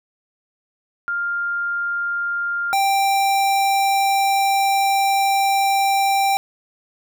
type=tone pair in turn; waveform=sine / square; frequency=1400 / 786.1 Hz; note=F6 / G5; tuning=+4 / +5 cents; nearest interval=minor seventh; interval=999 cents; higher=first; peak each=-20 / -16 dBFS; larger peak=second; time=1.08-2.73 / 2.73-6.37 s; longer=second; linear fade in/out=0 ms; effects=none